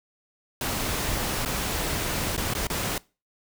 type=noise with dropouts; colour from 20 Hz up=pink; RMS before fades=-28 dBFS; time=0.61-2.98 s; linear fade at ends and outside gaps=2 ms; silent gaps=1.451-1.458 / 2.366-2.377 / 2.537-2.55 / 2.67-2.7 s; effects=noise-tail reverb RT60 0.3 s tail -22 dB re dry